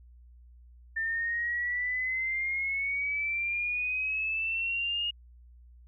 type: exponential sweep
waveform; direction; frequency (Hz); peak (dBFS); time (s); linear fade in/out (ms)
sine; up; 1791 to 2865; -28; 0.96-5.11; 10
effects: added 60 Hz sine -51 dBFS peak until 5.87 s